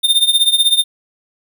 square tone with tremolo, 3629 Hz, A#7, 47 cents flat, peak -7 dBFS, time 0.03-0.84 s, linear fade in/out 20 ms, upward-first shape triangle, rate 16 Hz, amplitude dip 90%, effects none

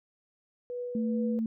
sine tone with tremolo, 490 Hz, B4, 14 cents flat, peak -32 dBFS, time 0.7-1.39 s, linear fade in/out 0 ms, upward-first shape triangle, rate 2.3 Hz, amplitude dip 45%
sine tone, 223.8 Hz, A3, 30 cents sharp, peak -27 dBFS, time 0.95-1.46 s, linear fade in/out 2 ms
effects none

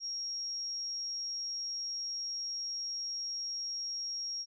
sine tone, 5590 Hz, F8, 1 cent sharp, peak -35 dBFS, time 0-4.46 s, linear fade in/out 50 ms, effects none

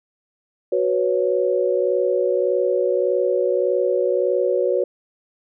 sine chord, F# suspended fourth, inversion none, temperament just, 370 / 493.3 / 555 Hz, F#4 / B4 / C#5, 0 / -2 / +2 cents, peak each -21 dBFS, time 0.72-4.84 s, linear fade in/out 5 ms, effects none

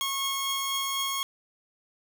sawtooth tone pair together, 1092 / 3272 Hz, C#6 / G#7, -26 / -26 cents, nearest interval octave + perfect fifth, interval 1900 cents, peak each -27 dBFS, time 0.01-1.23 s, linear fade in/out 0 ms, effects none

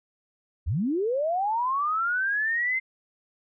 sine linear sweep, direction up, 58.9 to 2093 Hz, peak -23 dBFS, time 0.66-2.8 s, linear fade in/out 20 ms, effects none

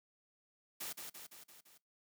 white noise with echo, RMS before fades -43 dBFS, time 0.8-0.93 s, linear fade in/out 10 ms, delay 170 ms, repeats 5, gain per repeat -4 dB, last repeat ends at 1.78 s, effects noise-tail reverb RT60 0.2 s tail -22 dB re dry + high-pass 150 Hz 12 dB/octave

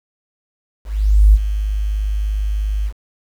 sine tone with ADSR envelope, 51.5 Hz, G#1, 14 cents flat, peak -4 dBFS, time 0.84-2.93 s, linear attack 500 ms, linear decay 36 ms, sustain -12 dB, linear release 69 ms, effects 7-bit

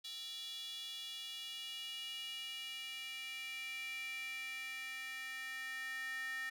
square tone with high-pass filter sweep, 261.6 Hz, C4, in tune, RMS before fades -45 dBFS, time 0.04-6.5 s, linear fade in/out 10 ms, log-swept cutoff 3600 to 1800 Hz, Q 6.3, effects none

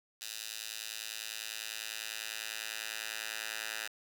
10% pulse tone with high-pass filter sweep, 110 Hz, A2, in tune, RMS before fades -41 dBFS, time 0.21-3.88 s, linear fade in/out 10 ms, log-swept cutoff 3800 to 1800 Hz, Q 1, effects none

